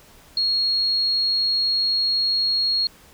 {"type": "tone", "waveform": "sine", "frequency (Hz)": 4298, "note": "C8", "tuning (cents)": 46, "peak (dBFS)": -18, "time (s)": [0.37, 2.87], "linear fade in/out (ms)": 2, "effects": ["pink hiss -50 dBFS RMS until 3.13 s"]}